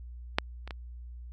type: clicks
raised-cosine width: 0.3 ms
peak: -7 / -26 / -22 dBFS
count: 3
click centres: 0.385 / 0.676 / 0.708 s
effects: added 60 Hz sine -41 dBFS peak until 1.32 s